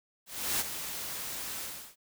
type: noise with ADSR envelope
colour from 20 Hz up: white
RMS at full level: -29 dBFS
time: 0.26-1.96 s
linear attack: 340 ms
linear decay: 27 ms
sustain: -9 dB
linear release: 350 ms
effects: none